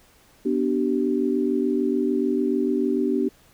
sine chord, G major, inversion first, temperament equal with one note detuned, 246.9 / 293.7 / 384.2 Hz, B3 / D4 / G4, 0 / 0 / -35 cents, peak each -24 dBFS, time 0.45-3.29 s, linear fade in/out 10 ms, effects pink hiss -56 dBFS RMS until 3.53 s

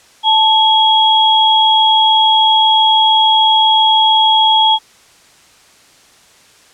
sine tone pair together, 877 / 3311 Hz, A5 / G#7, -6 / -6 cents, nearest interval octave + major seventh, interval 2300 cents, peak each -10 dBFS, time 0.23-4.79 s, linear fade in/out 50 ms, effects white hiss -46 dBFS RMS until 6.73 s + low-pass 8000 Hz 12 dB/octave

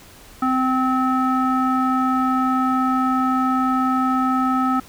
square tone with low-pass filter, 258.9 Hz, C4, 18 cents flat, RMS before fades -19 dBFS, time 0.42-4.8 s, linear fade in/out 5 ms, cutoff 1200 Hz, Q 6.7, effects pink hiss -45 dBFS RMS until 4.88 s

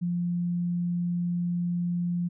sine tone, 174.61 Hz, F3, in tune, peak -25 dBFS, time 0.01-2.29 s, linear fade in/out 20 ms, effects none

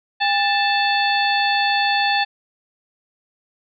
harmonic tone with a mistuned harmonic, 880 Hz, A5, in tune, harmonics 1 / 2 / 3 / 4 / 5, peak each -19 / -22 / -24 / -25 / -26 dBFS, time 0.2-2.25 s, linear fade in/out 20 ms, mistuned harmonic 1, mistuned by -150 cents, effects none

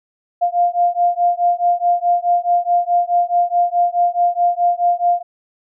sine beating tone pair, 698.5 / 703.2 Hz, F5 / F5, 0 / +12 cents, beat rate 4.7 Hz, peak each -16 dBFS, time 0.41-5.23 s, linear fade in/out 20 ms, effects none

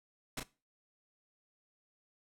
pink noise with echo, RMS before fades -38 dBFS, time 0.37-0.4 s, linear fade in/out 5 ms, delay 33 ms, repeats 1, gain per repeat -5 dB, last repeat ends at 0.433 s, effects noise-tail reverb RT60 0.3 s tail -19 dB re dry + low-pass 12000 Hz 12 dB/octave

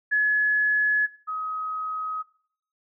sine tone pair in turn, 1700 / 1265.5 Hz, G#6 / D#6, +40 / +29 cents, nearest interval perfect fourth, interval 511 cents, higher first, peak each -18 / -27 dBFS, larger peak first, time 0.11-1.07 / 1.27-2.23 s, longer neither, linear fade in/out 20 ms, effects noise-tail reverb RT60 0.6 s tail -19 dB re dry

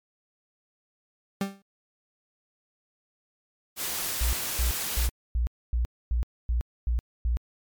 40% pulse tone with exponential decay, 196.6 Hz, G3, 5 cents sharp, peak -22 dBFS, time 1.41-1.62 s, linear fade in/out 2 ms, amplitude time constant 45 ms
white noise, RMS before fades -31 dBFS, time 3.76-5.1 s, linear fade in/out 50 ms
sine tone bursts, 59.3 Hz, A#1, 30 cents sharp, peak -22 dBFS, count 9, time 4.21-7.37 s, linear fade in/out 0 ms, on 120 ms, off 260 ms
effects MP3 96 kbps

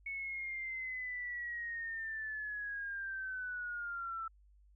sine linear sweep, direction down, 2214 to 1322 Hz, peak -38 dBFS, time 0.06-4.28 s, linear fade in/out 5 ms, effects added 50 Hz sine -61 dBFS peak until 4.75 s

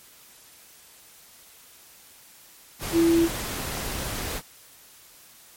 sine tone in noise, 333.5 Hz, E4, 20 cents sharp, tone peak -16 dBFS, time 2.92-3.29 s, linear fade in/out 50 ms, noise pink, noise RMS -31 dBFS, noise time 2.79-4.42 s, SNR +12 dB, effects white hiss -51 dBFS RMS until 5.56 s + MP3 64 kbps

